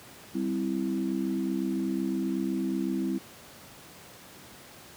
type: chord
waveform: sine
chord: C major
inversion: second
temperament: equal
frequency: 196 / 261.6 / 329.6 Hz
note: G3 / C4 / E4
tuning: 0 / 0 / 0 cents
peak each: -31 dBFS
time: 0.34-3.19 s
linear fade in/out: 20 ms
effects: pink hiss -49 dBFS RMS until 4.96 s + high-pass 100 Hz 12 dB/octave